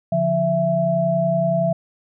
sine tone cluster, 144.1 / 174.8 / 665 Hz, D3 / F3 / E5, -33 / +2 / +15 cents, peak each -25 / -22 / -18 dBFS, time 0.12-1.73 s, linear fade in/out 5 ms, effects none

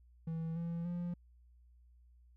triangle tone with pitch steps, 163 / 168.65 / 174.5 Hz, E3 / E3 / F3, -19 / +40 / -1 cents, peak -34 dBFS, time 0.27-1.14 s, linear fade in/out 5 ms, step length 290 ms, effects added 60 Hz sine -60 dBFS peak until 2.36 s

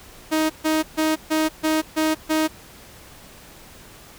sawtooth tone bursts, 313.6 Hz, D#4, 14 cents sharp, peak -14 dBFS, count 7, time 0.31-2.48 s, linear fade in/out 20 ms, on 190 ms, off 140 ms, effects pink hiss -45 dBFS RMS until 4.18 s

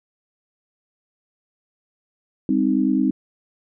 sine chord, C minor, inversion second, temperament equal with one note detuned, 200.7 / 261.6 / 311.1 Hz, G3 / C4 / Eb4, +41 / 0 / 0 cents, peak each -22 / -19 / -21 dBFS, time 2.49-3.11 s, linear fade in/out 2 ms, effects none

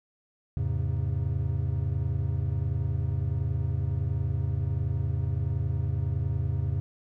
triangle chord, E augmented, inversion none, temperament equal with one note detuned, 82.41 / 103.83 / 134.03 Hz, E2 / G#2 / B#2, 0 / 0 / +42 cents, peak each -28 dBFS, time 0.57-6.8 s, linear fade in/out 0 ms, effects none

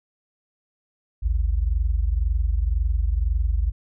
sine tone pair together, 52.96 / 74.9 Hz, G#1 / D2, +35 / +35 cents, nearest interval tritone, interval 600 cents, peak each -20 / -24 dBFS, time 1.22-3.72 s, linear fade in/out 20 ms, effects none

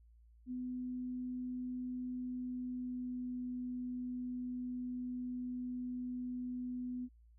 sine tone with pitch glide, 250.9 to 249 Hz, B3 to B3, +28 to +14 cents, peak -38 dBFS, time 0.46-7.09 s, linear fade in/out 50 ms, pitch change -14 cents, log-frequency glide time 2.14-3.43 s, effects added 57 Hz sine -60 dBFS peak until 7.38 s

